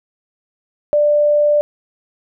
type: tone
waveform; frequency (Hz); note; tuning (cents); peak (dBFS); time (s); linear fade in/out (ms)
sine; 591; D5; +11; -10; 0.93-1.61; 0
effects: none